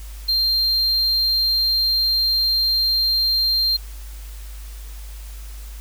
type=tone; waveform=triangle; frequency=4180 Hz; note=C8; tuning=2 cents flat; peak=-15 dBFS; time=0.28-3.77 s; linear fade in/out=10 ms; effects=added 51 Hz sine -32 dBFS peak until 5.8 s + white hiss -45 dBFS RMS until 5.8 s